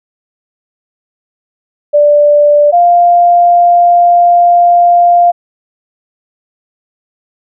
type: tone pair in turn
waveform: sine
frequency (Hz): 587.3 / 698.4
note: D5 / F5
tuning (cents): 0 / 0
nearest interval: minor third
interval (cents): 300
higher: second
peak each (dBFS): -3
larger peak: neither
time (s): 1.93-2.72 / 2.72-5.32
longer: second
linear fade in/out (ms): 20
effects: none